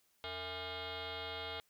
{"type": "tone with frequency modulation", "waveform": "sine", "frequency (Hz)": 1400, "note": "F6", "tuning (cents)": 4, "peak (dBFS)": -40, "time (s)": [0.24, 1.6], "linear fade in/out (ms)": 0, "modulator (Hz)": 371, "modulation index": 6.7, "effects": ["white hiss -74 dBFS RMS until 1.69 s"]}